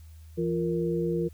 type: tone cluster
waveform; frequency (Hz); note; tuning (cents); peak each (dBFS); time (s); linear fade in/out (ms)
sine; 168.6 / 348.1 / 466; E3 / F4 / A#4; +39 / -6 / -1; -29 / -29 / -30; 0.37-1.29; 20
effects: added 79 Hz sine -45 dBFS peak until 1.33 s + white hiss -63 dBFS RMS until 1.33 s